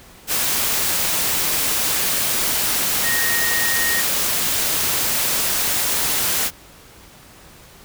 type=tone in noise; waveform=sine; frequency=1864.7 Hz; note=A#6; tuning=in tune; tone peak=-21 dBFS; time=3.02-4.04 s; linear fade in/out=50 ms; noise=white; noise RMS=-20 dBFS; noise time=0.27-6.51 s; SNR=-4 dB; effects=pink hiss -45 dBFS RMS until 7.84 s